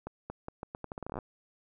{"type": "accelerating click train", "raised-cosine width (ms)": 1, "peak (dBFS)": -24, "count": 17, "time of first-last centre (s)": [0.07, 1.188], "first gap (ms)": 230, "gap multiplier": 0.8, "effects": []}